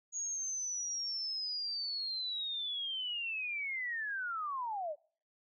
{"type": "linear sweep", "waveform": "sine", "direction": "down", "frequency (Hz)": [6710, 562], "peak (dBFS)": -35, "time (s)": [0.12, 4.96], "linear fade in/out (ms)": 50, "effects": ["noise-tail reverb RT60 0.5 s tail -25 dB re dry"]}